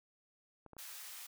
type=clicks; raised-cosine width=1 ms; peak=-39 dBFS; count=3; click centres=0.663 / 0.733 / 0.767 s
type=high-pass noise; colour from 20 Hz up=white; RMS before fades=-49 dBFS; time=0.78-1.27 s; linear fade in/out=10 ms; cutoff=940 Hz; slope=12 dB/octave
effects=none